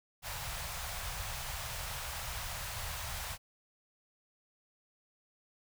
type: band-stop noise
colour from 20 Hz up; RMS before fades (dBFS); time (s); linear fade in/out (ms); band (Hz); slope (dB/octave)
pink; -40; 0.22-3.38; 50; 130 to 640; 24
effects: none